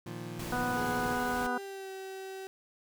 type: chord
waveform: 25% pulse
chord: Bb suspended fourth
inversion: none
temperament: equal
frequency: 116.54 / 155.56 / 174.61 Hz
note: Bb2 / Eb3 / F3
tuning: 0 / 0 / 0 cents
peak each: -39 / -41 / -40 dBFS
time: 0.06-1.14 s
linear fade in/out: 5 ms
type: noise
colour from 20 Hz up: pink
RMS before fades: -42 dBFS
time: 0.39-1.47 s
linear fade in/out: 5 ms
type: harmonic tone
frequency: 246.9 Hz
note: B3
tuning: in tune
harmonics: 1 / 2 / 3 / 4 / 5 / 6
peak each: -36 / -39 / -35 / -38 / -40 / -36 dBFS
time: 0.52-1.58 s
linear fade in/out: 5 ms
type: tone with pitch glide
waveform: 35% pulse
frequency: 417.6 to 382.9 Hz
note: G#4 to G4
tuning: +10 to -41 cents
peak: -38 dBFS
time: 0.77-2.47 s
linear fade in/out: 0 ms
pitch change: -151 cents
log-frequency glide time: 1.09-1.9 s
effects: none